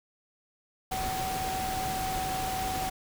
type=tone in noise; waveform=sine; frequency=756 Hz; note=F#5; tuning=37 cents sharp; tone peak=-31 dBFS; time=0.91-2.9 s; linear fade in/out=10 ms; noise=pink; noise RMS=-35 dBFS; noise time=0.91-2.9 s; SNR=+1 dB; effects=none